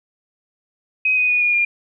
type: tone with pitch steps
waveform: sine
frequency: 2523 / 2494 / 2465 / 2437 / 2409 Hz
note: D#7 / D#7 / D#7 / D#7 / D7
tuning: +23 / +3 / -17 / -37 / +43 cents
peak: -14 dBFS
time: 1.05-1.65 s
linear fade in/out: 5 ms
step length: 120 ms
effects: none